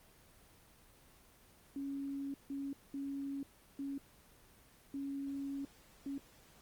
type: tone bursts at uneven times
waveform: sine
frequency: 277.2 Hz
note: C#4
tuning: in tune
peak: -38 dBFS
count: 6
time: 1.76-2.34 / 2.5-2.73 / 2.94-3.43 / 3.79-3.98 / 4.94-5.65 / 6.06-6.18 s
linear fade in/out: 2 ms
effects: pink hiss -63 dBFS RMS until 6.61 s + Opus 24 kbps